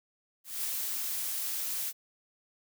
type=noise with ADSR envelope; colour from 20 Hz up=blue; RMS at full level=-32 dBFS; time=0.44-1.93 s; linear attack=210 ms; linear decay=4 ms; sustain=-2 dB; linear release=47 ms; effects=none